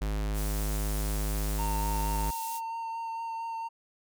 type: tone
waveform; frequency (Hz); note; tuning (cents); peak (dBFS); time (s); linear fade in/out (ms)
square; 51.91; G#1; 0; -29; 0.01-2.31; 10
type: high-pass noise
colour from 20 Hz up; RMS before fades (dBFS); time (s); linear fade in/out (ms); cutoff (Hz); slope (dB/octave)
pink; -41; 0.33-2.61; 50; 6800; 12
type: tone with vibrato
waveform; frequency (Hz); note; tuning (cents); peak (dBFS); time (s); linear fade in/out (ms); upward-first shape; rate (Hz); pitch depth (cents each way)
triangle; 912; A#5; -38; -31; 1.58-3.69; 20; sine; 4.4; 13
effects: none